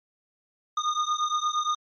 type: beating tone pair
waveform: square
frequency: 1220 / 1228.6 Hz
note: D#6 / D#6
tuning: -34 / -22 cents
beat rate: 8.6 Hz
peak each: -28 dBFS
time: 0.77-1.75 s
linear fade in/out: 5 ms
effects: MP3 32 kbps